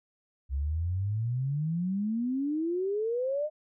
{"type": "exponential sweep", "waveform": "sine", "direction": "up", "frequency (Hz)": [65.41, 622.3], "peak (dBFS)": -27, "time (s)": [0.49, 3.5], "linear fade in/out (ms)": 50, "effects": []}